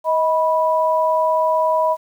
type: tone pair together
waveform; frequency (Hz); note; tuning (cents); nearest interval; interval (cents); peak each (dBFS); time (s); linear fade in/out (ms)
sine; 632.7 / 982; D#5 / B5; +29 / -10; minor sixth; 761; -17; 0.04-1.97; 50
effects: 8-bit